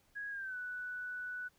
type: tone with pitch glide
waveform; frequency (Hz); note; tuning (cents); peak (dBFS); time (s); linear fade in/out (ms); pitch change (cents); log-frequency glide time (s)
sine; 1656 to 1483.9; G#6 to F#6; -5 to +5; -39; 0.15-1.49; 20; -190; 0.3-0.57
effects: pink hiss -71 dBFS RMS until 1.58 s